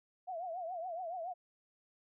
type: tone with vibrato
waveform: sine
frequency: 698.5 Hz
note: F5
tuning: in tune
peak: -38 dBFS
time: 0.27-1.34 s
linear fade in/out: 20 ms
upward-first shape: triangle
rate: 7.1 Hz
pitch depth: 160 cents each way
effects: none